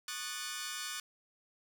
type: chord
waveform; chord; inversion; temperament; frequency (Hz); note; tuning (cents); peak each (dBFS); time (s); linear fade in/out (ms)
10% pulse; D# half-diminished seventh; third; equal with one note detuned; 1108.7 / 1220.3 / 1480 / 1760; C#6 / D#6 / F#6 / A6; 0 / -34 / 0 / 0; -39 / -36 / -34 / -35; 0.08-1; 2
effects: none